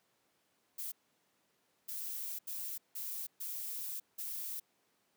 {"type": "noise bursts at uneven times", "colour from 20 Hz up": "violet", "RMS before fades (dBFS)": -41, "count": 6, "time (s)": [[0.78, 0.92], [1.88, 2.39], [2.47, 2.78], [2.95, 3.27], [3.4, 4], [4.18, 4.6]], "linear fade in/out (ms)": 10, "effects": ["pink hiss -75 dBFS RMS until 5.16 s", "high-pass 200 Hz 12 dB/octave"]}